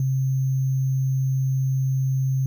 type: tone with sample-and-hold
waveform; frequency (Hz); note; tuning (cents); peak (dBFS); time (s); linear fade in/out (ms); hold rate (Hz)
sine; 132.4; C3; +21; -19; 0-2.46; 2; 6300
effects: none